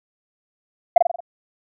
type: tone with echo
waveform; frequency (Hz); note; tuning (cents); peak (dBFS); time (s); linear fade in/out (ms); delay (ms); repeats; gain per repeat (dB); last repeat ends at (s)
sine; 692; F5; -16; -4; 0.96-0.98; 5; 45; 5; -5; 1.205
effects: tanh soft clip ceiling -3 dBFS